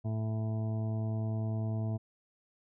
harmonic tone, 110 Hz, A2, in tune, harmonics 1 / 2 / 3 / 4 / 6 / 7 / 8 / 9, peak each -31 / -39 / -46 / -50 / -45 / -56 / -58 / -59 dBFS, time 0.04-1.98 s, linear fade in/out 20 ms, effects none

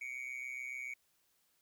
triangle tone with amplitude modulation, 2254 Hz, C#7, 28 cents sharp, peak -35 dBFS, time 0.01-0.94 s, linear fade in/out 5 ms, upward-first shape sine, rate 127 Hz, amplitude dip 85%, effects white hiss -75 dBFS RMS until 1.61 s

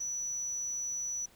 sine tone, 5920 Hz, F#8, in tune, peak -31 dBFS, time 0-1.26 s, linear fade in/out 10 ms, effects tanh soft clip ceiling -32 dBFS + pink hiss -61 dBFS RMS until 1.35 s

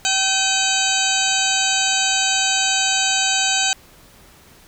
harmonic tone with a mistuned harmonic, 769 Hz, G5, 33 cents flat, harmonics 1 / 2 / 3 / 4 / 5 / 6 / 8 / 9 / 10, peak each -25 / -25 / -25 / -25 / -25 / -25 / -25 / -25 / -25 dBFS, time 0.05-3.73 s, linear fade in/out 0 ms, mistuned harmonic 3, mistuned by +150 cents, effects pink hiss -48 dBFS RMS until 4.67 s

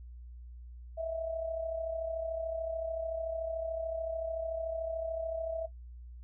sine tone with amplitude modulation, 654 Hz, E5, 14 cents flat, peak -30 dBFS, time 0.97-5.67 s, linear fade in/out 20 ms, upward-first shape sine, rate 33.6 Hz, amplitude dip 50%, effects noise-tail reverb RT60 0.1 s tail -17 dB re dry + added 60 Hz sine -45 dBFS peak until 6.23 s

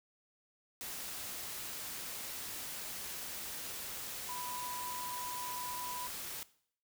sine tone in noise, 987.8 Hz, B5, in tune, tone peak -41 dBFS, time 4.29-6.07 s, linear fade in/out 0 ms, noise white, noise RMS -43 dBFS, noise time 0.81-6.43 s, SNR -1 dB, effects noise-tail reverb RT60 0.6 s tail -19 dB re dry

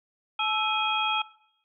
sine tone cluster, 861 / 1319 / 2501 / 3268 Hz, A5 / E6 / D#7 / G#7, -38 / +1 / +8 / -29 cents, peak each -30 dBFS, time 0.39-1.22 s, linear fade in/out 5 ms, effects noise-tail reverb RT60 0.7 s tail -19 dB re dry

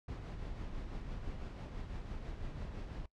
brown noise with tremolo, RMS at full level -41 dBFS, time 0.08-3.06 s, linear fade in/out 5 ms, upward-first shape triangle, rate 6 Hz, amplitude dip 45%, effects noise-tail reverb RT60 0.1 s tail -20 dB re dry + low-pass 5000 Hz 12 dB/octave

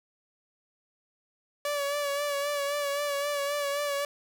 sawtooth tone with vibrato, 573 Hz, D5, 43 cents flat, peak -24 dBFS, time 1.65-4.05 s, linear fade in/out 2 ms, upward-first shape sine, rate 3.8 Hz, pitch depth 37 cents each way, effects none

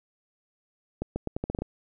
accelerating click train, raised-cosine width 2 ms, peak -16 dBFS, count 9, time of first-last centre 1.02-1.62 s, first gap 140 ms, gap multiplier 0.81, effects none

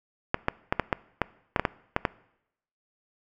clicks, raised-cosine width 0.5 ms, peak -7 dBFS, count 11, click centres 0.344 / 0.484 / 0.725 / 0.797 / 0.928 / 1.217 / 1.562 / 1.596 / 1.652 / 1.964 / 2.052 s, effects noise-tail reverb RT60 0.8 s tail -21 dB re dry

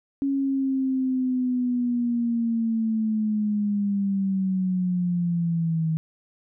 sine linear sweep, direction down, 277.2 to 158.4 Hz, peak -21 dBFS, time 0.22-5.97 s, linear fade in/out 0 ms, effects none

